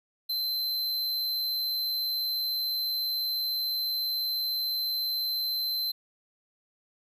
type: tone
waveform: square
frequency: 4087 Hz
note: C8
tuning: 41 cents flat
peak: -28 dBFS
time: 0.29-5.92 s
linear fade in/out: 10 ms
effects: none